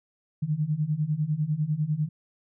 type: beating tone pair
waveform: sine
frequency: 146.83 / 156.83 Hz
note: D3 / D#3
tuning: 0 / +14 cents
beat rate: 10 Hz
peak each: -28 / -26 dBFS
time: 0.42-2.09 s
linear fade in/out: 10 ms
effects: none